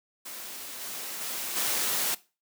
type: noise with level steps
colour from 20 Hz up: white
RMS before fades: -40 / -37 / -34 / -28 dBFS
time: 0.25-2.15 s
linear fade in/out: 10 ms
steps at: 0.8 / 1.2 / 1.55 s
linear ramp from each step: 20 ms
effects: noise-tail reverb RT60 0.3 s tail -19 dB re dry + high-pass 200 Hz 12 dB/octave